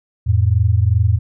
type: tone pair together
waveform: sine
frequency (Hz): 87.31 / 109.94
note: F2 / A2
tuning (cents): 0 / -1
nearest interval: major third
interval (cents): 399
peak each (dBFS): -14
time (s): 0.26-1.19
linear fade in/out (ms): 20
effects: none